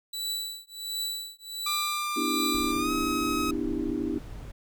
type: tone with tremolo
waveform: sawtooth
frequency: 3951 Hz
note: B7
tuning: in tune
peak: -25 dBFS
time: 0.13-2.72 s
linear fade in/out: 5 ms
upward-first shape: triangle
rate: 1.4 Hz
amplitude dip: 100%
type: tone with pitch glide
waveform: sawtooth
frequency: 1193 to 1271.3 Hz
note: D6 to D#6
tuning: +27 to +37 cents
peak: -25 dBFS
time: 1.66-3.51 s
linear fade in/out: 5 ms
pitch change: +110 cents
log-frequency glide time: 2.77-2.91 s
type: chord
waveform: sine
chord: E minor seventh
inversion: second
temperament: just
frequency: 247.2 / 296.7 / 329.6 / 395.6 Hz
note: B3 / D4 / E4 / G4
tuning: +2 / +18 / 0 / +16 cents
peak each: -33 / -31 / -32 / -36 dBFS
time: 2.16-4.19 s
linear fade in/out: 10 ms
type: noise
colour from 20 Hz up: brown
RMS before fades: -40 dBFS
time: 2.54-4.52 s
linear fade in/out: 10 ms
effects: none